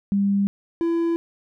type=tone pair in turn; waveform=sine / triangle; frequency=199.5 / 335.5 Hz; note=G3 / E4; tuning=+31 / +31 cents; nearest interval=major sixth; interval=900 cents; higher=second; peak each=-17 dBFS; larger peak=neither; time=0.12-0.47 / 0.81-1.16 s; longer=neither; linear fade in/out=0 ms; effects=none